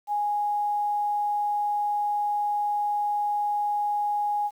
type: tone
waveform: sine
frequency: 828 Hz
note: G#5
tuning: 5 cents flat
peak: -23 dBFS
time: 0.07-4.51 s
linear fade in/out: 50 ms
effects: 9-bit